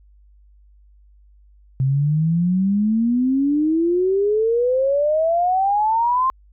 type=exponential sweep; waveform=sine; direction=up; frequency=130 to 1061 Hz; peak=-15 dBFS; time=1.8-6.3 s; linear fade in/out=0 ms; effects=added 50 Hz sine -48 dBFS peak until 6.52 s